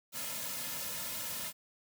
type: noise with comb filter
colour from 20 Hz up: white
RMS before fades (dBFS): -39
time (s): 0.12-1.53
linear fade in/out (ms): 50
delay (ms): 2.6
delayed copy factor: -0.95
effects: none